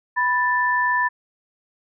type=tone pair together; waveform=sine; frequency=987.8 / 1764.5 Hz; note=B5 / A6; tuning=0 / +4 cents; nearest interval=minor seventh; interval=1004 cents; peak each=-20 dBFS; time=0.16-1.09 s; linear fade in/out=20 ms; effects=none